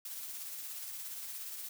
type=noise with tremolo; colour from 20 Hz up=blue; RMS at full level=-42 dBFS; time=0.05-1.69 s; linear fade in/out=5 ms; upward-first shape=sine; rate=17 Hz; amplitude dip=30%; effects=none